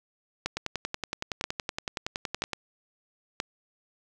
two click trains, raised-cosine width 0.2 ms, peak -11 / -13 dBFS, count 4 / 22, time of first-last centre 0.46-3.401 / 0.57-2.533 s, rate 1.02 / 10.7 Hz, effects none

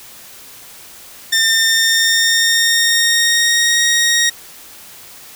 15% pulse tone with pitch glide, 1804 to 1875.2 Hz, A6 to A#6, +43 to +10 cents, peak -5 dBFS, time 1.32-4.3 s, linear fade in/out 10 ms, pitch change +67 cents, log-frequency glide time 1.42-3.82 s, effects white hiss -38 dBFS RMS until 5.35 s

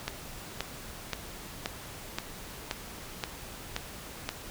click train, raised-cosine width 0.2 ms, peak -13 dBFS, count 9, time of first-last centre 0.08-4.291 s, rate 1.9 Hz, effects pink hiss -44 dBFS RMS until 4.5 s

